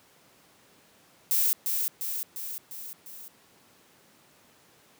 violet noise with echo, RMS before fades -24 dBFS, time 1.31-1.53 s, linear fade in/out 0 ms, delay 350 ms, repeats 5, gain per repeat -4 dB, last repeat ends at 3.28 s, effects pink hiss -59 dBFS RMS until 4.99 s + high-pass 150 Hz 12 dB/octave

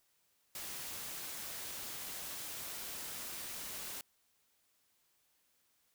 white noise, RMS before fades -44 dBFS, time 0.55-4.01 s, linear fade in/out 2 ms, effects white hiss -75 dBFS RMS until 5.94 s

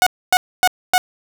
sawtooth tone bursts, 733 Hz, F#5, 16 cents flat, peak -6 dBFS, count 4, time 0.02-0.98 s, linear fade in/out 0 ms, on 45 ms, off 260 ms, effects none

